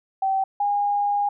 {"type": "tone pair in turn", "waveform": "sine", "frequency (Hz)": [772, 815.8], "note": ["G5", "G#5"], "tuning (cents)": [-27, -31], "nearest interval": "minor second", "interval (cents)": 96, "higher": "second", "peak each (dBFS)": -19, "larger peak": "neither", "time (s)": [[0.22, 0.44], [0.6, 1.29]], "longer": "second", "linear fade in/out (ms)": 5, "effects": []}